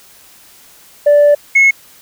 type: tone pair in turn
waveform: sine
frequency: 584 / 2181 Hz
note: D5 / C#7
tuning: -10 / -29 cents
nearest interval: octave + major seventh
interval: 2281 cents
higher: second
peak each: -3 dBFS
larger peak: neither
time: 1.06-1.35 / 1.55-1.71 s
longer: first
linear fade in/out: 10 ms
effects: tanh soft clip ceiling -3 dBFS + white hiss -43 dBFS RMS until 2.01 s